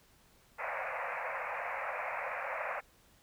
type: band-pass noise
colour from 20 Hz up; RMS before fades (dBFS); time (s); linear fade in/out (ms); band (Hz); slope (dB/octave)
pink; -38; 0.58-2.81; 20; 510 to 2500; 96
effects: pink hiss -65 dBFS RMS until 3.22 s

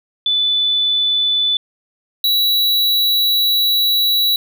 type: tone pair in turn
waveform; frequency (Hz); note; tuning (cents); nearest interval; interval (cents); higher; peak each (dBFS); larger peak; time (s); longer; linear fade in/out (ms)
sine / square; 3492 / 3920; A7 / B7; -14 / -14; major second; 200; second; -13; neither; 0.26-1.57 / 2.24-4.36; second; 2
effects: none

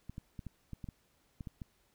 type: clicks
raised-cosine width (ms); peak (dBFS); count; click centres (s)
5; -30; 10; 0.096 / 0.181 / 0.392 / 0.467 / 0.733 / 0.842 / 0.888 / 1.408 / 1.472 / 1.618
effects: pink hiss -72 dBFS RMS until 1.94 s

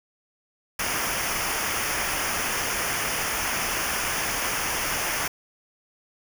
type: noise with comb filter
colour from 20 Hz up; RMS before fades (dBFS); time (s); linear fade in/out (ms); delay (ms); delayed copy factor
pink; -27; 0.79-5.28; 5; 0.25; -0.75
effects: none

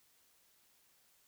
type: silence
effects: white hiss -70 dBFS RMS until 1.27 s

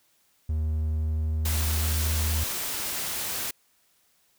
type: tone with pitch glide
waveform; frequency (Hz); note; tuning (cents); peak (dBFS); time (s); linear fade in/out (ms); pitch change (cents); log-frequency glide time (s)
triangle; 77.78 to 78.28; D#2 to D#2; 0 to +11; -22; 0.49-2.44; 5; +11; 0.86-1.38
type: noise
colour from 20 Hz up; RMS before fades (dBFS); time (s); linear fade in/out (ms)
white; -31; 1.45-3.51; 5
effects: white hiss -66 dBFS RMS until 4.38 s

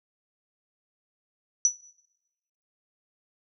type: tone with exponential decay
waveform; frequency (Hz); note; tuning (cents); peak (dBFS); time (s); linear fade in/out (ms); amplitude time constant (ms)
sine; 5920; F#8; 0; -13; 1.65-1.76; 1; 23
effects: noise-tail reverb RT60 1.0 s tail -22 dB re dry

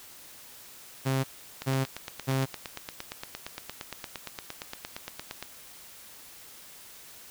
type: tone bursts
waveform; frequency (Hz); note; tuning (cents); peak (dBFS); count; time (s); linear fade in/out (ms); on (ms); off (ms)
sawtooth; 133.4; C3; +34; -21; 3; 1.05-2.46; 20; 190; 420
type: click train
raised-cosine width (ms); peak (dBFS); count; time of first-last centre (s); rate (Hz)
0.2; -18; 34; 1.62-5.426; 8.67
effects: white hiss -49 dBFS RMS until 7.3 s

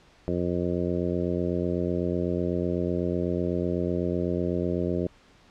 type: harmonic tone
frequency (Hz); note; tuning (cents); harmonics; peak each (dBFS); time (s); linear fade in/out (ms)
88; F2; +14; 1 / 2 / 3 / 4 / 5 / 6 / 7; -33 / -30 / -32 / -30 / -33 / -35 / -36; 0.28-5.07; 0
effects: pink hiss -57 dBFS RMS until 5.5 s + low-pass 5000 Hz 12 dB/octave

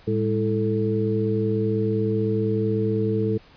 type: harmonic tone with a mistuned harmonic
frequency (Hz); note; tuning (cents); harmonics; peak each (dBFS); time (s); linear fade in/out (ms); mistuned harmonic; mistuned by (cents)
110; A2; 0; 1 / 2 / 3 / 4; -25 / -26 / -28 / -24; 0.07-3.38; 10; 2; -130
effects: pink hiss -52 dBFS RMS until 3.56 s + resampled to 11025 Hz

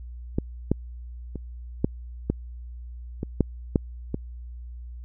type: clicks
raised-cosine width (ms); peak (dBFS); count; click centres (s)
3; -10 / -7 / -20 / -7 / -9 / -15 / -6 / -6 / -13; 9; 0.385 / 0.716 / 1.357 / 1.845 / 2.3 / 3.231 / 3.407 / 3.758 / 4.144
effects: added 60 Hz sine -36 dBFS peak until 5.04 s

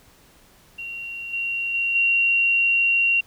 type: tone with level steps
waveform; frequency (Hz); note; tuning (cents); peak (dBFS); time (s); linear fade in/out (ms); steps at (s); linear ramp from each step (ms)
sine; 2753; F7; -25; -30 / -23 / -20 / -16; 0.78-3.21; 10; 1.33 / 1.74 / 1.95; 5
effects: pink hiss -54 dBFS RMS until 3.26 s

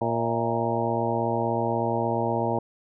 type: harmonic tone with a mistuned harmonic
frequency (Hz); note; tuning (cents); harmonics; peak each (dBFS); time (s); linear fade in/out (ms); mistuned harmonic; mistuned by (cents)
116.54; A#2; 0; 1 / 2 / 3 / 4 / 5 / 6 / 7 / 8; -31 / -31 / -31 / -31 / -31 / -31 / -31 / -31; 0.01-2.59; 5; 6; -71
effects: none

